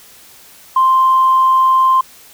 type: tone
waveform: sine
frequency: 1046.5 Hz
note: C6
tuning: in tune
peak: -7 dBFS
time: 0.76-2.01 s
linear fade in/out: 5 ms
effects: tanh soft clip ceiling -3 dBFS + white hiss -42 dBFS RMS until 2.33 s